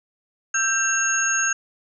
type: tone cluster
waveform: sine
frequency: 1329 / 1574 / 2724 / 6550 Hz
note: E6 / G6 / F7 / G#8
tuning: +14 / +7 / -44 / -25 cents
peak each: -30 / -22 / -30 / -22 dBFS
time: 0.54-1.53 s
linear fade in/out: 5 ms
effects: none